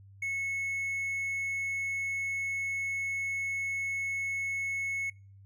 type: tone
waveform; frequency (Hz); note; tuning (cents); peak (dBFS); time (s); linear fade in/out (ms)
triangle; 2195; C#7; -18; -29; 0.22-5.1; 5
effects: noise-tail reverb RT60 0.4 s tail -25 dB re dry + added 98 Hz sine -51 dBFS peak until 5.45 s